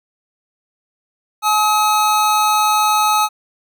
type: tone pair together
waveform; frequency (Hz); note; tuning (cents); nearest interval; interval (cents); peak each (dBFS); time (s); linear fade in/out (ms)
square; 850 / 1273.6; G#5 / D#6; +40 / +40; perfect fifth; 700; -16 / -16; 1.42-3.29; 50
effects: none